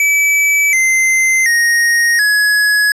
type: tone with pitch steps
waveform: square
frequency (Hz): 2300 / 2073 / 1868.2 / 1683.7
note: D7 / C7 / A#6 / G#6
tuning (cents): -37 / -17 / +3 / +23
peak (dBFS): -10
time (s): 0-2.92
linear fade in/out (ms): 2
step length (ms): 730
effects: low-pass 12000 Hz 12 dB/octave